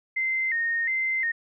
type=tone with vibrato; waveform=sine; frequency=1959 Hz; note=B6; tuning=15 cents flat; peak=-23 dBFS; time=0.16-1.32 s; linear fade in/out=10 ms; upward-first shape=square; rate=1.4 Hz; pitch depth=100 cents each way; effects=none